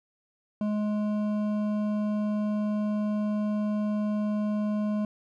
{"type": "tone with hard clipping", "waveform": "triangle", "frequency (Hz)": 210.1, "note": "G#3", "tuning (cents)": 20, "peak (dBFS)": -27, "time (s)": [0.61, 5.05], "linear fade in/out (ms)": 2, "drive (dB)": 13, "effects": []}